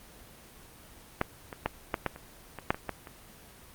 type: clicks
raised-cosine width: 0.5 ms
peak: -9 / -23 / -11 / -12 / -11 / -28 / -22 / -8 / -22 / -16 / -28 dBFS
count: 11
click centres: 1.214 / 1.528 / 1.66 / 1.942 / 2.063 / 2.161 / 2.587 / 2.705 / 2.745 / 2.893 / 3.072 s
effects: pink hiss -52 dBFS RMS until 3.74 s + Opus 24 kbps